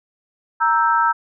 sine chord, E diminished, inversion second, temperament equal, 932.3 / 1318.5 / 1568 Hz, Bb5 / E6 / G6, 0 / 0 / 0 cents, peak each -17 / -17 / -22 dBFS, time 0.6-1.13 s, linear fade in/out 20 ms, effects none

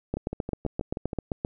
two click trains, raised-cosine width 2 ms, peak -14 / -18 dBFS, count 11 / 7, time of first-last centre 0.14-1.449 / 0.17-1.132 s, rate 7.64 / 6.24 Hz, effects none

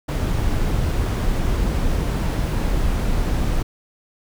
brown noise, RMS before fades -20 dBFS, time 0.08-3.63 s, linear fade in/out 10 ms, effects none

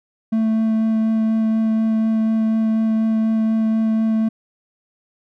triangle tone with vibrato, 221.4 Hz, A3, 11 cents sharp, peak -13 dBFS, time 0.32-4.29 s, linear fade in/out 10 ms, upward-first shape sine, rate 4.1 Hz, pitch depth 8 cents each way, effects none

